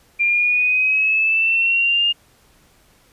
sine exponential sweep, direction up, 2383 to 2834 Hz, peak -14 dBFS, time 0.19-2.13 s, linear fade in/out 20 ms, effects pink hiss -55 dBFS RMS until 3.12 s + resampled to 32000 Hz

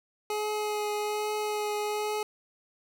25% pulse tone with vibrato, 421.2 Hz, G#4, 24 cents sharp, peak -25 dBFS, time 0.3-2.23 s, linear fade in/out 2 ms, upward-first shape triangle, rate 1.2 Hz, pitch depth 13 cents each way, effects none

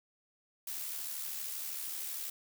blue noise with amplitude modulation, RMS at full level -38 dBFS, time 0.67-2.3 s, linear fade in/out 5 ms, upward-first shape sine, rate 72.8 Hz, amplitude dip 40%, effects none

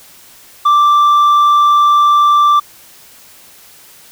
sine tone with tanh clipping, 1174.7 Hz, D6, in tune, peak -7 dBFS, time 0.65-2.6 s, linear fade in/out 10 ms, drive 4 dB, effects white hiss -41 dBFS RMS until 4.11 s

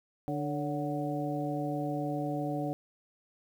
harmonic tone with a mistuned harmonic, 147.8 Hz, D3, 11 cents sharp, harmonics 1 / 2 / 3 / 4 / 5, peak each -36 / -34 / -42 / -38 / -38 dBFS, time 0.28-2.73 s, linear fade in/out 0 ms, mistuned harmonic 4, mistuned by -73 cents, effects 10-bit

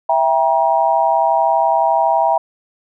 sine chord, E diminished, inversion none, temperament just, 659.3 / 791.1 / 949.3 Hz, E5 / G5 / Bb5, 0 / +16 / +31 cents, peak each -16 dBFS, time 0.09-2.38 s, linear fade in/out 5 ms, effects none

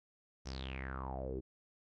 sawtooth tone with low-pass filter sweep, 65.8 Hz, C2, 10 cents sharp, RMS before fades -42 dBFS, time 0.45-1.41 s, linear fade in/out 20 ms, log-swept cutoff 6000 to 340 Hz, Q 7.9, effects none

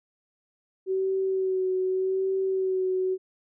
sine tone with vibrato, 377.7 Hz, F#4, 36 cents sharp, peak -23 dBFS, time 0.86-3.18 s, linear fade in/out 50 ms, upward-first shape sine, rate 0.84 Hz, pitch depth 24 cents each way, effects none

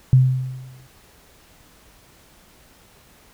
sine tone with exponential decay, 129.3 Hz, C3, 20 cents flat, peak -7 dBFS, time 0.13-0.87 s, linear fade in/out 0 ms, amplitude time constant 160 ms, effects pink hiss -52 dBFS RMS until 3.33 s

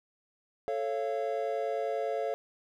triangle chord, A augmented, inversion none, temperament just, 440 / 550 / 687.5 Hz, A4 / C#5 / E#5, 0 / -14 / -27 cents, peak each -32 dBFS, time 0.68-2.34 s, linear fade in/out 0 ms, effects none

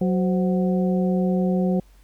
harmonic tone with a mistuned harmonic, 185 Hz, F#3, in tune, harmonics 1 / 2 / 3 / 4, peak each -19 / -27 / -28 / -34 dBFS, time 0.01-1.8 s, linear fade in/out 5 ms, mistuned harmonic 3, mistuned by -100 cents, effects added 47 Hz sine -49 dBFS peak until 2.03 s + pink hiss -60 dBFS RMS until 2.03 s

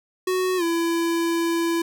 square tone with pitch glide, 370 to 335.4 Hz, F#4 to E4, 0 to +30 cents, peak -21 dBFS, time 0.27-1.82 s, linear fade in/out 5 ms, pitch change -170 cents, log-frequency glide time 0.57-0.63 s, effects none

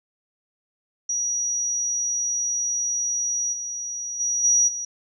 sine tone with level steps, 5790 Hz, F#8, 38 cents flat, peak -22 / -28 / -21 / -15 / -27 dBFS, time 1.09-4.85 s, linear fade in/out 5 ms, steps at 3.52 / 4.19 / 4.43 / 4.67 s, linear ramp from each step 20 ms, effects none

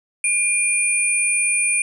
sine tone pair together, 2411 / 9348 Hz, D7 / D9, +45 / -9 cents, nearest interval octave + major seventh, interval 2346 cents, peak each -19 / -19 dBFS, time 0.24-1.82 s, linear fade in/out 2 ms, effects 9-bit

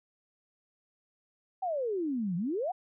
sine exponential two-way sweep, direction down then up, 784 to 165.2 to 784 Hz, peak -29 dBFS, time 1.62-2.72 s, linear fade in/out 10 ms, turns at 2.36 s, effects none

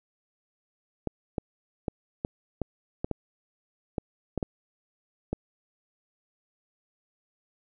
clicks, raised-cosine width 2 ms, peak -15 dBFS, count 11, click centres 1.073 / 1.382 / 1.882 / 2.249 / 2.617 / 3.045 / 3.113 / 3.982 / 4.377 / 4.428 / 5.33 s, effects none

